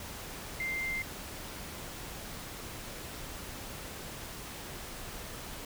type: tone in noise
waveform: sine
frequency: 2093 Hz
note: C7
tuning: in tune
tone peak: -32 dBFS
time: 0.6-1.02 s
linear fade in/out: 2 ms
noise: pink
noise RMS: -43 dBFS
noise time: 0-5.65 s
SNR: +8 dB
effects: none